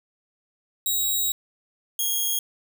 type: tone pair in turn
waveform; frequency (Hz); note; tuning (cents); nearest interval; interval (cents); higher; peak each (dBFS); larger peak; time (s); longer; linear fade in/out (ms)
5% pulse; 3824 / 3269; A#7 / G#7; +43 / -28; minor third; 271; first; -14; neither; 0.86-1.32 / 1.99-2.39; first; 2
effects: none